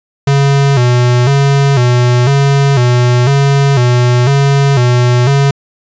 square tone with vibrato, 130.81 Hz, C3, in tune, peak -7 dBFS, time 0.27-5.51 s, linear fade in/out 5 ms, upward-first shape square, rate 1 Hz, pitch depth 110 cents each way, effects resampled to 16000 Hz

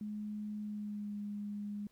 sine tone with pitch glide, 210.3 to 205.9 Hz, G#3 to G#3, +22 to -15 cents, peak -38 dBFS, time 0.01-1.87 s, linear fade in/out 2 ms, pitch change -37 cents, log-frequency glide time 0.61-1.16 s, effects pink hiss -72 dBFS RMS until 1.91 s

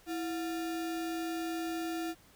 sine tone with sample-and-hold, 329.6 Hz, E4, in tune, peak -33 dBFS, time 0.06-2.15 s, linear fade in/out 50 ms, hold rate 1050 Hz, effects pink hiss -61 dBFS RMS until 2.35 s

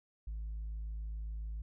triangle tone with tanh clipping, 53.6 Hz, A1, 45 cents flat, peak -38 dBFS, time 0.27-1.62 s, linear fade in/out 5 ms, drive 6 dB, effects none

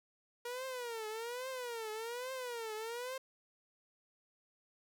sawtooth tone with vibrato, 475.1 Hz, A#4, 33 cents sharp, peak -36 dBFS, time 0.45-3.18 s, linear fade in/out 5 ms, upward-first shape triangle, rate 1.2 Hz, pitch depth 190 cents each way, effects none

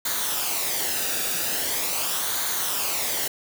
white noise with flanger, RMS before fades -26 dBFS, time 0.05-3.28 s, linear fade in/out 5 ms, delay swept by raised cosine 0.37 to 0.96 ms, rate 0.42 Hz, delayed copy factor -0.55, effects none

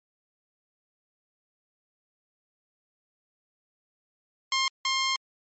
10% pulse tone pair in turn, 1063 / 1063 Hz, C6 / C6, +27 / +27 cents, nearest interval unison, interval 0 cents, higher neither, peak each -14 / -15 dBFS, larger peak first, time 4.52-4.68 / 4.85-5.16 s, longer second, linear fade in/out 2 ms, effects low-pass 7000 Hz 12 dB/octave + MP3 32 kbps

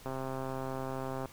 click train, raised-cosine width 1 ms, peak -24 dBFS, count 159, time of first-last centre 0.06-1.257 s, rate 132 Hz, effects pink hiss -54 dBFS RMS until 1.32 s

